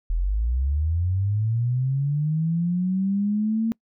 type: linear sweep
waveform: sine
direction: up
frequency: 39 to 228.5 Hz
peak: -20 dBFS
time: 0.1-3.72 s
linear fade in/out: 0 ms
effects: noise-tail reverb RT60 0.1 s tail -26 dB re dry